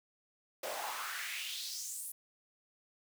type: noise with high-pass filter sweep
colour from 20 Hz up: pink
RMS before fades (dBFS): -41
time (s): 0.63-2.12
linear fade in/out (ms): 5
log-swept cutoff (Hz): 530 to 11000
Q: 3.3
effects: none